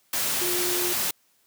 sine tone in noise, 355.5 Hz, F4, 31 cents sharp, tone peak -29 dBFS, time 0.41-0.93 s, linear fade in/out 5 ms, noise white, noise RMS -26 dBFS, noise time 0.13-1.11 s, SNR -6 dB, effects white hiss -65 dBFS RMS until 1.46 s + high-pass 100 Hz 12 dB/octave

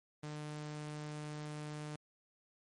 sawtooth tone, 150.4 Hz, D3, 42 cents sharp, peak -38 dBFS, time 0.23-1.96 s, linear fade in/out 5 ms, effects MP3 48 kbps

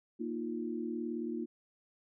sine chord, Bb suspended fourth, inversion none, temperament just, 233.1 / 310.8 / 349.6 Hz, Bb3 / Eb4 / F4, 0 / -2 / +2 cents, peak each -38 / -40 / -39 dBFS, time 0.19-1.46 s, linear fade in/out 20 ms, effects none

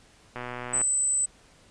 click train, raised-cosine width 0.5 ms, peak -20 dBFS, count 57, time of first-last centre 0.36-0.815 s, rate 123 Hz
sine tone, 8030 Hz, B8, 28 cents sharp, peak -22 dBFS, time 0.73-1.26 s, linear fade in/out 10 ms
effects pink hiss -57 dBFS RMS until 1.7 s + resampled to 22050 Hz

